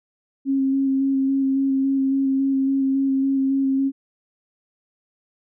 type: tone with vibrato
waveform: sine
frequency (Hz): 270.2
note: C#4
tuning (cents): -44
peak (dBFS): -17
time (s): 0.45-3.92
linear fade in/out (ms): 50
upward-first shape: square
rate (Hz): 3.6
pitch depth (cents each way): 12
effects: none